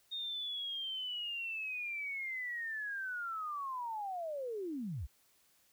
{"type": "linear sweep", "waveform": "sine", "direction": "down", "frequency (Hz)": [3700, 51.8], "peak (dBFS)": -37, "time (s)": [0.11, 5.07], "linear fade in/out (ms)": 20, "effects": ["white hiss -70 dBFS RMS until 5.72 s"]}